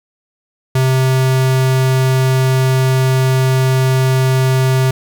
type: tone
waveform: square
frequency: 130.81 Hz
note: C3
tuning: in tune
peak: -11 dBFS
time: 0.75-4.91 s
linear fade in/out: 5 ms
effects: 8-bit